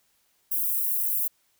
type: high-pass noise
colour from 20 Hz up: white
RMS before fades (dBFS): -26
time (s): 0.51-1.28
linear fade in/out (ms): 10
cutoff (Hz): 12000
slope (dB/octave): 24
effects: white hiss -68 dBFS RMS until 1.59 s